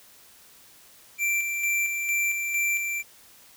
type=tone with tremolo; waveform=square; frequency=2351 Hz; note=D7; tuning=1 cent sharp; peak=-23 dBFS; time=1.18-3.03 s; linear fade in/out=50 ms; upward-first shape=square; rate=2.2 Hz; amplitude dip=40%; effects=white hiss -53 dBFS RMS until 3.56 s